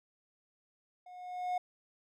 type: tone with level ramp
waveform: triangle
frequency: 724 Hz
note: F#5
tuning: 38 cents flat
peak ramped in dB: -48 to -27 dBFS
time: 1.06-1.58 s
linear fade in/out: 5 ms
effects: none